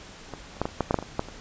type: clicks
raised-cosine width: 1 ms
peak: -20 / -30 / -10 / -13 / -30 / -9 / -8 / -6 / -14 / -21 / -10 / -25 dBFS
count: 12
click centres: 0.337 / 0.568 / 0.616 / 0.655 / 0.689 / 0.807 / 0.909 / 0.943 / 0.988 / 1.026 / 1.194 / 1.286 s
effects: pink hiss -45 dBFS RMS until 1.4 s + resampled to 16000 Hz